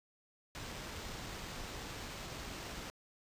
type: noise with sample-and-hold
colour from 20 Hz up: pink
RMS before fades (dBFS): -45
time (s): 0.55-2.9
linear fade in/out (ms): 0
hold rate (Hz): 11025
effects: resampled to 32000 Hz